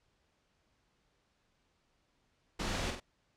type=noise with echo; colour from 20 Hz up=pink; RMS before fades=-36 dBFS; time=2.59-2.91 s; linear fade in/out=10 ms; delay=46 ms; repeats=2; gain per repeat=-5 dB; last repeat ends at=3.002 s; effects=pink hiss -75 dBFS RMS until 3.36 s + low-pass 6000 Hz 12 dB/octave